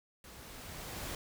pink noise with level ramp, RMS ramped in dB -53 to -40 dBFS, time 0.24-1.15 s, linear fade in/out 2 ms, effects none

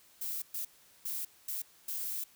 violet noise bursts at uneven times, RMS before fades -37 dBFS, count 5, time 0.21-0.42 / 0.54-0.65 / 1.05-1.25 / 1.48-1.62 / 1.88-2.24 s, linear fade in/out 5 ms, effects white hiss -62 dBFS RMS until 2.35 s

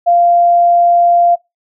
sine tone, 694 Hz, F5, 11 cents flat, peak -6 dBFS, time 0.06-1.36 s, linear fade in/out 20 ms, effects noise-tail reverb RT60 0.2 s tail -23 dB re dry

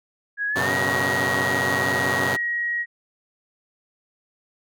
sine tone with pitch glide, 1661.2 to 1897.2 Hz, G#6 to A#6, 0 to +30 cents, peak -22 dBFS, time 0.37-2.86 s, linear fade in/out 50 ms, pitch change +230 cents, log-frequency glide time 0.48-0.72 s
5% pulse chord, F# suspended fourth, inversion none, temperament equal with one note detuned, 94.39 / 123.47 / 138.59 Hz, F#2 / B2 / C#3, +35 / 0 / 0 cents, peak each -16 dBFS, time 0.55-2.37 s, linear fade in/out 20 ms
effects none

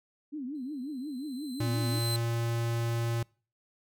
sine tone with vibrato, 274.9 Hz, C#4, 14 cents flat, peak -34 dBFS, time 0.32-2 s, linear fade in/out 20 ms, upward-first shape triangle, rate 5.6 Hz, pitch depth 240 cents each way
sawtooth tone with exponential growth, 4069 Hz, C8, 49 cents flat, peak -28 dBFS, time 0.55-2.16 s, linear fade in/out 0 ms, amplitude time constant 350 ms
square tone, 116.54 Hz, A#2, in tune, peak -29 dBFS, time 1.6-3.23 s, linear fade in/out 5 ms
effects noise-tail reverb RT60 0.4 s tail -26 dB re dry

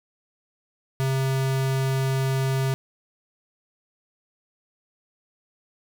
square tone, 133.5 Hz, C3, 35 cents sharp, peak -22 dBFS, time 1-2.74 s, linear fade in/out 0 ms, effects none

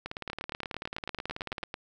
two click trains, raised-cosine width 0.3 ms, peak -19 / -19 dBFS, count 30 / 14, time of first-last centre 0.06-1.636 / 0.3-1.741 s, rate 18.4 / 9.02 Hz, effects none

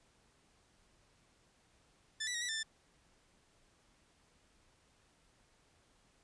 15% pulse tone with pitch steps, 1758 / 1964 / 1886 / 1954 / 1781 / 1770 Hz, A6 / B6 / A#6 / B6 / A6 / A6, -2 / -10 / +20 / -19 / +21 / +10 cents, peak -30 dBFS, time 2.2-2.632 s, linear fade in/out 10 ms, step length 72 ms, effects pink hiss -70 dBFS RMS until 6.23 s + resampled to 22050 Hz

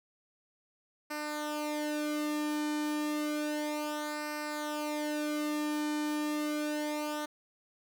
sawtooth tone with flanger, 300 Hz, D4, 37 cents sharp, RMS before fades -34 dBFS, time 1.1-7.26 s, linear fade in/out 10 ms, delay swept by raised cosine 0.29 to 1.49 ms, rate 0.31 Hz, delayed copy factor -0.7, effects none

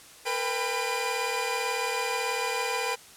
sawtooth tone cluster, 458.5 / 496.7 / 797 / 1000 / 2413 Hz, A#4 / B4 / G5 / B5 / D7, -29 / +10 / +28 / +21 / +46 cents, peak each -30 dBFS, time 0.25-2.96 s, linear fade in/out 20 ms, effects white hiss -50 dBFS RMS until 3.16 s + low-pass 11000 Hz 12 dB/octave

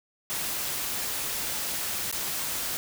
white noise with dropouts, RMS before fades -31 dBFS, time 0.3-2.77 s, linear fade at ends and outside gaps 0 ms, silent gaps 2.113-2.126 s, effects none

